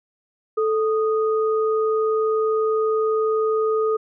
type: tone pair together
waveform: sine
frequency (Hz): 438.1 / 1239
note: A4 / D#6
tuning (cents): -7 / -8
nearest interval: octave + tritone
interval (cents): 1799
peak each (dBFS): -18 / -26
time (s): 0.57-3.97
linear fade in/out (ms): 10
effects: none